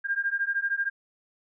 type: beating tone pair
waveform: sine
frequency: 1600 / 1613 Hz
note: G6 / G6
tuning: +35 / +49 cents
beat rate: 13 Hz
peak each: -28 dBFS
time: 0.04-0.9 s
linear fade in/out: 20 ms
effects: none